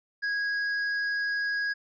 sine tone with tanh clipping, 1652 Hz, G#6, 10 cents flat, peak -28 dBFS, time 0.22-1.74 s, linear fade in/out 20 ms, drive 9 dB, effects resampled to 16000 Hz

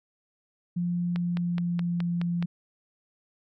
sine tone with pitch glide, 174.8 to 172.69 Hz, F3 to F3, +2 to -19 cents, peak -25 dBFS, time 0.76-2.46 s, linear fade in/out 10 ms, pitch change -21 cents, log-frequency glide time 1.08-2.12 s
click train, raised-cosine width 0.3 ms, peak -20 dBFS, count 7, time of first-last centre 1.16-2.426 s, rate 4.74 Hz
effects none

